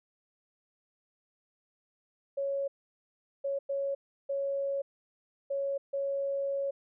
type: tone bursts at uneven times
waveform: sine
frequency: 554.4 Hz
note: C#5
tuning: in tune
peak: -29 dBFS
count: 6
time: 2.37-2.68 / 3.44-3.59 / 3.69-3.95 / 4.29-4.82 / 5.5-5.78 / 5.93-6.71 s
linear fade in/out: 10 ms
effects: none